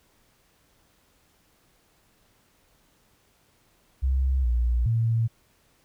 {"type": "tone with pitch steps", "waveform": "sine", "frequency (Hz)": [65.8, 59.6, 114.2], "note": ["C2", "A#1", "A#2"], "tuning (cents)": [10, 39, -35], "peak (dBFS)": -20, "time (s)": [4.02, 5.28], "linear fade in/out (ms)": 20, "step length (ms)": 420, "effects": ["pink hiss -64 dBFS RMS until 5.84 s"]}